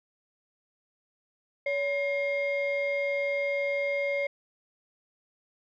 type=tone pair together; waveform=sine; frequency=565 / 2133 Hz; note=C#5 / C7; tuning=+33 / +33 cents; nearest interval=octave + major seventh; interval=2300 cents; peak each=-26 / -29 dBFS; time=1.66-4.27 s; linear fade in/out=5 ms; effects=tanh soft clip ceiling -22 dBFS